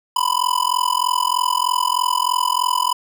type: tone with amplitude modulation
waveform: square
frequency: 997 Hz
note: B5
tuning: 16 cents sharp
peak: -13 dBFS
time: 0.16-2.93 s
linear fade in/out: 5 ms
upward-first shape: sine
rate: 43.2 Hz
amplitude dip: 100%
effects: none